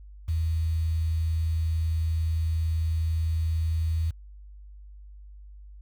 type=tone with quantisation; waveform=sine; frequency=81.1 Hz; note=E2; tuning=28 cents flat; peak=-23 dBFS; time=0.28-4.11 s; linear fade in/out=10 ms; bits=8; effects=added 50 Hz sine -43 dBFS peak until 5.81 s